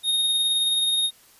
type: tone with tremolo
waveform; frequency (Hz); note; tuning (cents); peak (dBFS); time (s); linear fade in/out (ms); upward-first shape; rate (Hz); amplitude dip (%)
square; 3713; A#7; -8; -19; 0.03-1.11; 50; triangle; 19; 30
effects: white hiss -54 dBFS RMS until 1.39 s + resampled to 32000 Hz